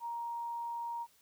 sine tone, 938 Hz, A#5, 11 cents sharp, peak -36 dBFS, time 0-1.07 s, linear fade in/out 50 ms, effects white hiss -67 dBFS RMS until 1.21 s

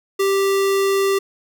square tone, 392 Hz, G4, in tune, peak -16 dBFS, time 0.19-1.19 s, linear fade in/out 10 ms, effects none

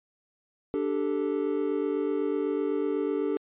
triangle chord, D suspended fourth, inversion none, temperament equal, 293.7 / 392 / 440 Hz, D4 / G4 / A4, 0 / 0 / 0 cents, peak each -28 dBFS, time 0.74-3.37 s, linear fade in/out 0 ms, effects resampled to 8000 Hz

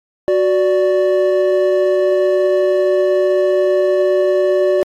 triangle tone pair together, 370 / 585.1 Hz, F#4 / D5, 0 / -7 cents, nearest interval minor sixth, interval 793 cents, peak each -12 dBFS, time 0.28-4.83 s, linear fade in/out 0 ms, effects AAC 48 kbps

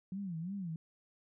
sine tone with vibrato, 179.9 Hz, F#3, 48 cents flat, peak -37 dBFS, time 0.12-0.76 s, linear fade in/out 2 ms, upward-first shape sine, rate 2.9 Hz, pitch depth 200 cents each way, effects none

